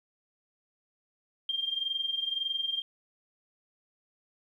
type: tone with amplitude modulation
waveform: sine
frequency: 3191 Hz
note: G7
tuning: 30 cents sharp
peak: -26 dBFS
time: 1.49-2.82 s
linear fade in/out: 2 ms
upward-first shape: sine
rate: 21.8 Hz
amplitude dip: 75%
effects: 11-bit